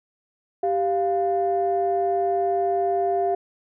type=tone pair together; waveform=sine; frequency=392 / 697.4 Hz; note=G4 / F5; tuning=0 / -3 cents; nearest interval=minor seventh; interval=997 cents; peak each=-22 / -21 dBFS; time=0.63-3.35 s; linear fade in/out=5 ms; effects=tanh soft clip ceiling -13 dBFS